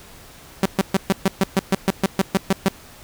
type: tone bursts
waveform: sawtooth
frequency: 192.8 Hz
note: G3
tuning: 28 cents flat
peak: -10 dBFS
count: 14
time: 0.63-2.684 s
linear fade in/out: 2 ms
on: 26 ms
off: 130 ms
effects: pink hiss -44 dBFS RMS until 3.03 s